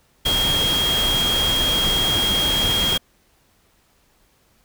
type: tone in noise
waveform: sine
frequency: 3253 Hz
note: G#7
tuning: 37 cents flat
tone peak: -18 dBFS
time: 0.25-2.98 s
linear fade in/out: 10 ms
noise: pink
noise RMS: -24 dBFS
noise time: 0.25-2.98 s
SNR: +3 dB
effects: pink hiss -60 dBFS RMS until 4.64 s